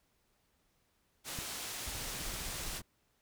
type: low-pass noise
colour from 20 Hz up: white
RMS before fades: -42 dBFS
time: 1.24-2.82 s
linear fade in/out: 50 ms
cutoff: 10000 Hz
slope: 12 dB/octave
type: click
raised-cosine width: 5 ms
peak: -30 dBFS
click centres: 1.388 s
type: noise with tremolo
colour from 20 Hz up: brown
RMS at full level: -42 dBFS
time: 1.86-2.82 s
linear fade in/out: 5 ms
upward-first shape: triangle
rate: 15 Hz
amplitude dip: 70%
effects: pink hiss -75 dBFS RMS until 3.21 s